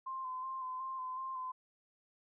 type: tone with vibrato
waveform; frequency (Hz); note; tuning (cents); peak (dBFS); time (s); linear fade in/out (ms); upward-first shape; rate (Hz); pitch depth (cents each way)
sine; 1039; C6; -12; -38; 0.06-1.52; 10; square; 2.7; 24
effects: none